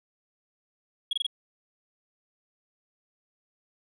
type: tone bursts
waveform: sine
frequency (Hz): 3316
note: G#7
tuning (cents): -3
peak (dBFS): -21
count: 4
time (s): 1.11-1.266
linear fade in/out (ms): 5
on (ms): 21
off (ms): 24
effects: tanh soft clip ceiling -23 dBFS